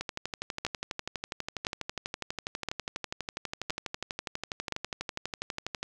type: two click trains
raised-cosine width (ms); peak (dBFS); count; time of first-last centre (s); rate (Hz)
0.2; -16 / -13; 72 / 5; 0.01-5.83 / 0.65-4.723; 12.2 / 0.982
effects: none